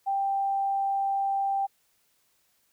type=tone; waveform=sine; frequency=787 Hz; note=G5; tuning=7 cents sharp; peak=-24 dBFS; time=0.06-1.67 s; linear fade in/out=20 ms; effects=white hiss -69 dBFS RMS until 2.72 s